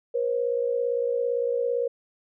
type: tone pair together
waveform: sine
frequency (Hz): 480 / 537.7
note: B4 / C5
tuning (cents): -49 / +47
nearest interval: major second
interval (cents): 196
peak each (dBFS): -24 / -28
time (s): 0.14-1.88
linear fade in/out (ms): 10
effects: none